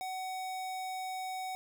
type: tone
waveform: square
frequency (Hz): 750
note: F#5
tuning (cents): +23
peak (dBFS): -37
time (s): 0.01-1.55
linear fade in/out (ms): 0
effects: none